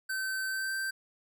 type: tone with pitch glide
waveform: square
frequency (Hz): 1540 to 1560.6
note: G6 to G6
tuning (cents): -31 to -8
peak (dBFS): -32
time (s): 0.09-0.91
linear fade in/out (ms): 10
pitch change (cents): +23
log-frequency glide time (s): 0.48-0.74
effects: none